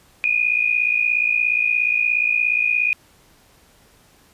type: tone pair together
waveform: sine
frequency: 2432 / 2489 Hz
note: D#7 / D#7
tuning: -40 / 0 cents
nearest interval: unison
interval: 40 cents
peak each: -19 dBFS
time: 0.24-2.93 s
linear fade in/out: 0 ms
effects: pink hiss -54 dBFS RMS until 4.33 s + resampled to 32000 Hz